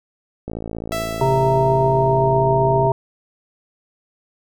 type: click train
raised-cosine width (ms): 2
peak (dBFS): -15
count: 134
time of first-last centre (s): 0.48-2.868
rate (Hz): 55.7
type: tone with exponential decay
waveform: sawtooth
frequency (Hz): 661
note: E5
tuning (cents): +5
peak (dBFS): -17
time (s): 0.92-2.44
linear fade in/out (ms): 0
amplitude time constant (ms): 330
type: harmonic tone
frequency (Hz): 132.5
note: C3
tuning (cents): +22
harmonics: 1 / 3 / 5 / 7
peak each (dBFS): -19 / -19 / -19 / -19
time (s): 1.21-2.92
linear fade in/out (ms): 2
effects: none